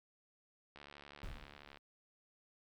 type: click train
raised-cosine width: 0.3 ms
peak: -37 dBFS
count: 74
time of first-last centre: 0.76-1.772 s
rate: 72.1 Hz
type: noise with exponential decay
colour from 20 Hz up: brown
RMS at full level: -43 dBFS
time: 1.23-1.79 s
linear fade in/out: 5 ms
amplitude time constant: 120 ms
effects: none